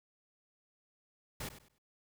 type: noise with echo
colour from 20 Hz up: pink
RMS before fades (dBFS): -41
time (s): 1.4-1.49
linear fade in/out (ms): 5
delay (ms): 98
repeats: 3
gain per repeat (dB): -12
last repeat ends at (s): 1.784
effects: none